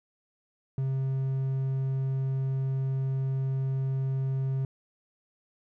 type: tone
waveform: triangle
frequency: 133.6 Hz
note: C3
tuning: 36 cents sharp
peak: -24 dBFS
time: 0.78-4.65 s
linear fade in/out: 2 ms
effects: none